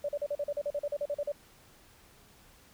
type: tone bursts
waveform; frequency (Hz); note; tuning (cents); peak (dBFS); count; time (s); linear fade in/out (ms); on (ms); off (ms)
sine; 580; D5; -22; -29; 15; 0.04-1.32; 5; 48; 40
effects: pink hiss -59 dBFS RMS until 2.73 s